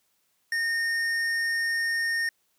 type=tone with hard clipping; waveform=triangle; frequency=1836 Hz; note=A#6; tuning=27 cents flat; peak=-26 dBFS; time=0.52-2.29 s; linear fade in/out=2 ms; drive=13 dB; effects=white hiss -71 dBFS RMS until 2.58 s + high-pass 60 Hz 12 dB/octave